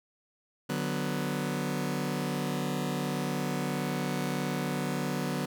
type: chord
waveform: sawtooth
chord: B minor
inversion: first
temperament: just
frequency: 148.16 / 185.21 / 246.9 Hz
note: D3 / F#3 / B3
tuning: +16 / +2 / 0 cents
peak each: -30 dBFS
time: 0.69-5.46 s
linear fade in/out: 10 ms
effects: none